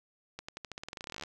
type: accelerating click train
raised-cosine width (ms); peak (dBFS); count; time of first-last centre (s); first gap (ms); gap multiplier
0.2; -23; 22; 0.39-1.236; 95; 0.9
effects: none